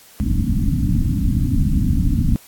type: low-pass noise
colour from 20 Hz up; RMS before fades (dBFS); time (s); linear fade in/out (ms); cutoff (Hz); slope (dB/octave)
pink; -17; 0.2-2.36; 0; 290; 96
effects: white hiss -46 dBFS RMS until 2.47 s + AAC 64 kbps